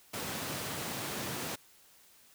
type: high-pass noise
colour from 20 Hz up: pink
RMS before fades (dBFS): -38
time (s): 0.13-1.56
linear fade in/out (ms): 10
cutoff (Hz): 100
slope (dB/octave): 24
effects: white hiss -61 dBFS RMS until 2.34 s